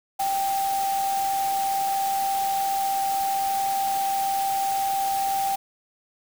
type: tone in noise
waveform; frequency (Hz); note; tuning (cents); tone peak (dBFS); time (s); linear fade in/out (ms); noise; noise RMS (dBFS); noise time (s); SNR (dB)
sine; 784; G5; 0; -22; 0.19-5.56; 10; white; -34; 0.19-5.56; +9
effects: none